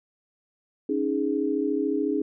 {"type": "chord", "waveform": "sine", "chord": "C# suspended second", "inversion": "none", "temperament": "equal", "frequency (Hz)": [277.2, 311.1, 415.3], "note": ["C#4", "D#4", "G#4"], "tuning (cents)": [0, 0, 0], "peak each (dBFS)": -27, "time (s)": [0.89, 2.22], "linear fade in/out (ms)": 5, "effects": []}